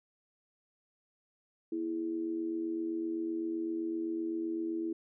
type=tone with amplitude modulation; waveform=sine; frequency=330 Hz; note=E4; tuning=2 cents sharp; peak=-29 dBFS; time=1.72-4.93 s; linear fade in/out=5 ms; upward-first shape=sine; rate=87.8 Hz; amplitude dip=65%; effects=none